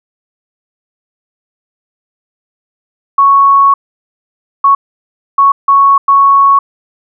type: tone bursts at uneven times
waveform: sine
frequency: 1108.7 Hz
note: C#6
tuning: in tune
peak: -3 dBFS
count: 5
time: 3.18-3.74 / 4.64-4.75 / 5.38-5.52 / 5.68-5.98 / 6.08-6.59 s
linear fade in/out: 5 ms
effects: none